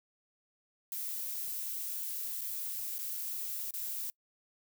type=noise with dropouts; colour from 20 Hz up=violet; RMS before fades=-38 dBFS; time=0.92-4.1 s; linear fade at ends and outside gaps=1 ms; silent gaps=2.41-2.415 / 2.983-2.989 / 3.708-3.738 s; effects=noise-tail reverb RT60 0.1 s tail -26 dB re dry